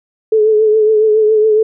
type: tone with vibrato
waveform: sine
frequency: 431.9 Hz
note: A4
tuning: 32 cents flat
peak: -7 dBFS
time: 0.32-1.63 s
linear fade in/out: 5 ms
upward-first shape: triangle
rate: 7.2 Hz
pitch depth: 46 cents each way
effects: none